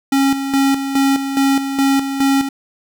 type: tone with tremolo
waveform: square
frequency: 273.4 Hz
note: C#4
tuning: 24 cents flat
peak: -12 dBFS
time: 0.12-2.49 s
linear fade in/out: 5 ms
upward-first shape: square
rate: 2.4 Hz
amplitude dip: 60%
effects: none